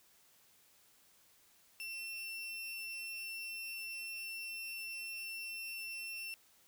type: tone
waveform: 35% pulse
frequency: 2701 Hz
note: E7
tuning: 42 cents sharp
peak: -40 dBFS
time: 1.8-6.34 s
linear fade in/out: 0 ms
effects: white hiss -67 dBFS RMS until 6.67 s